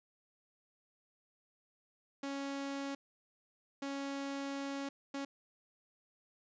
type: tone bursts at uneven times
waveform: sawtooth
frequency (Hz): 277.2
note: C#4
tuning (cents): 0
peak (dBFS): -34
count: 3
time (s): 2.23-2.95 / 3.82-4.89 / 5.14-5.25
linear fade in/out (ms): 5
effects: resampled to 16000 Hz